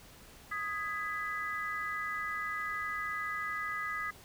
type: chord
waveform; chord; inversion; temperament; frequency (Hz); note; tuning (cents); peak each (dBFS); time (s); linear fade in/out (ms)
sine; G# minor; second; just; 1245.9 / 1661.2 / 1993.5; D#6 / G#6 / B6; +2 / 0 / +16; -37 / -40 / -38; 0.51-4.11; 10
effects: pink hiss -55 dBFS RMS until 4.24 s